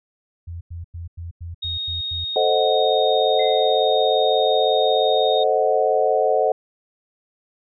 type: tone bursts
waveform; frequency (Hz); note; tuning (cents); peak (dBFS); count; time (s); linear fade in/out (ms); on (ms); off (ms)
sine; 85; F2; -46; -29; 8; 0.47-2.248; 10; 140; 94
type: tone with pitch glide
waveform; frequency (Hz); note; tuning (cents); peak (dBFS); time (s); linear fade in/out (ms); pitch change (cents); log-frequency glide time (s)
sine; 3729 to 3708; A#7 to A#7; 0 to -10; -24; 1.62-5.44; 10; -10; 2.16-3.11
type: chord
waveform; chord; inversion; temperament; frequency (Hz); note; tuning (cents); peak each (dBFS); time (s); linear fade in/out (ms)
sine; A diminished seventh; none; equal with one note detuned; 440 / 525.7 / 622.3 / 740; A4 / C5 / Eb5 / Gb5; 0 / +8 / 0 / 0; -21; 2.36-6.52; 2
type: tone with exponential decay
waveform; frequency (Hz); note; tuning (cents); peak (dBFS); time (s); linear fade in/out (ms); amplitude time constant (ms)
sine; 2063; C7; -25; -30; 3.39-3.95; 5; 120
effects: none